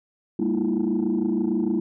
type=tone cluster; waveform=sine; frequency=201.7 / 232.9 / 314.5 / 341 Hz; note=G3 / A#3 / D#4 / F4; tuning=+50 / -1 / +19 / -41 cents; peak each=-25 dBFS; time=0.39-1.8 s; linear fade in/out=5 ms; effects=tanh soft clip ceiling -15 dBFS

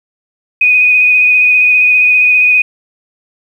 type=tone with vibrato; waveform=sine; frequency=2489 Hz; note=D#7; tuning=in tune; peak=-5 dBFS; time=0.61-2.62 s; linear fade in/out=5 ms; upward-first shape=sine; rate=15 Hz; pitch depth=20 cents each way; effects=7-bit

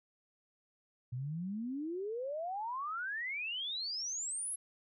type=exponential sweep; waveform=sine; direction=up; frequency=118.9 to 11200 Hz; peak=-36 dBFS; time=1.12-4.56 s; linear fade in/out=10 ms; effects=none

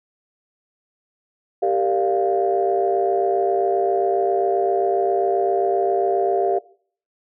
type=chord; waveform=sine; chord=G minor seventh; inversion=none; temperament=equal with one note detuned; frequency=392 / 459.5 / 587.3 / 698.5 Hz; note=G4 / Bb4 / D5 / F5; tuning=0 / -25 / 0 / 0 cents; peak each=-20 / -24 / -26 / -20 dBFS; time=1.62-6.59 s; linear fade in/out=10 ms; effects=noise-tail reverb RT60 0.5 s tail -20 dB re dry + tanh soft clip ceiling -7 dBFS

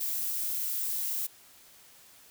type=noise; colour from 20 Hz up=violet; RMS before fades=-32 dBFS; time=0-1.27 s; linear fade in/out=10 ms; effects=white hiss -56 dBFS RMS until 2.3 s

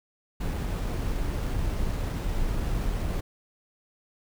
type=noise with sample-and-hold; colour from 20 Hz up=brown; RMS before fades=-28 dBFS; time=0.4-3.21 s; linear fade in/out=10 ms; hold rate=11025 Hz; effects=none

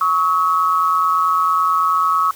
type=tone pair together; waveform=sine; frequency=1113.9 / 1283 Hz; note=C#6 / E6; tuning=+8 / -47 cents; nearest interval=major second; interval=245 cents; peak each=-16 dBFS; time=0.01-2.31 s; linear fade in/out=2 ms; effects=white hiss -41 dBFS RMS until 2.35 s

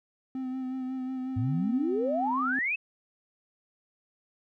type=tone with vibrato; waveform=triangle; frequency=258.9 Hz; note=C4; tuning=18 cents flat; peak=-29 dBFS; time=0.35-2.59 s; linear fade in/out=2 ms; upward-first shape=sine; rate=5.5 Hz; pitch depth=25 cents each way
type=exponential sweep; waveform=sine; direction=up; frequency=101.6 to 2669 Hz; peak=-26 dBFS; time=1.36-2.76 s; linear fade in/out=10 ms
effects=none

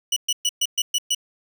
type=tone bursts; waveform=25% pulse; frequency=2945 Hz; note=F#7; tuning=9 cents flat; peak=-15 dBFS; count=7; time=0.12-1.148 s; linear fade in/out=5 ms; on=44 ms; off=120 ms; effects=none

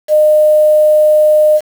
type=tone with quantisation; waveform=sine; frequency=610 Hz; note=D#5; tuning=34 cents flat; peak=-5 dBFS; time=0.08-1.61 s; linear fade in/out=50 ms; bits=5; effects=none

